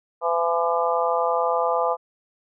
harmonic tone with a mistuned harmonic, 168.7 Hz, E3, 40 cents sharp, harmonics 3 / 4 / 5 / 6 / 7, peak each -24 / -25 / -26 / -27 / -27 dBFS, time 0.21-1.97 s, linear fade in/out 50 ms, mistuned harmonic 7, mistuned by +18 cents, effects none

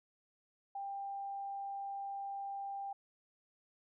sine tone, 793 Hz, G5, 20 cents sharp, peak -39 dBFS, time 0.75-2.93 s, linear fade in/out 5 ms, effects none

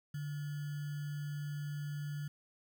sine tone with sample-and-hold, 146.7 Hz, D3, 2 cents flat, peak -37 dBFS, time 0.14-2.28 s, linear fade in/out 5 ms, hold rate 1575 Hz, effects none

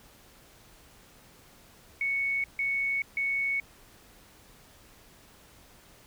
sine tone bursts, 2217 Hz, C#7, in tune, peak -26 dBFS, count 3, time 2.01-3.6 s, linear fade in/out 2 ms, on 430 ms, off 150 ms, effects pink hiss -56 dBFS RMS until 6.06 s

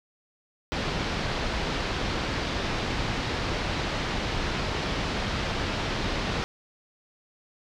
pink low-pass noise, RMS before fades -29 dBFS, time 0.72-6.44 s, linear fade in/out 0 ms, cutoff 4900 Hz, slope 24 dB/octave, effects none

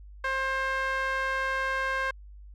sawtooth tone with band-pass filter, 531 Hz, C5, 25 cents sharp, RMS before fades -29 dBFS, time 0.24-2.11 s, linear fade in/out 5 ms, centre 1500 Hz, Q 2.3, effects added 50 Hz sine -44 dBFS peak until 2.54 s

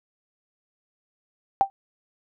sine tone with exponential decay, 784 Hz, G5, in tune, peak -10 dBFS, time 1.61-1.7 s, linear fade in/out 0 ms, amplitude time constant 18 ms, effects none

